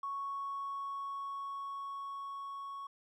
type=tone with level ramp; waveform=triangle; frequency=1108.7 Hz; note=C#6; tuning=in tune; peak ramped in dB=-32 to -39 dBFS; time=0.03-2.87 s; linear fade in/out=5 ms; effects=tanh soft clip ceiling -34 dBFS